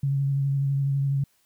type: tone with vibrato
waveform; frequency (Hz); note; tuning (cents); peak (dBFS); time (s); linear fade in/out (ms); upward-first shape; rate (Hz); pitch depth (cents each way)
sine; 138.5; C#3; -1; -21; 0.03-1.24; 5; sine; 12; 20
effects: white hiss -66 dBFS RMS until 1.45 s